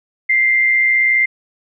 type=tone pair together; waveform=sine; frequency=1975.5 / 2095 Hz; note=B6 / C7; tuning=0 / +2 cents; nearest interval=minor second; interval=102 cents; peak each=-22 / -11 dBFS; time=0.29-1.26 s; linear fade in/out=10 ms; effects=none